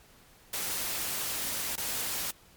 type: noise with dropouts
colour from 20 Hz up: white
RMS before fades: -33 dBFS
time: 0.53-2.31 s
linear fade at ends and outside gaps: 5 ms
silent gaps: 1.758-1.777 s
effects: pink hiss -58 dBFS RMS until 2.56 s + MP3 96 kbps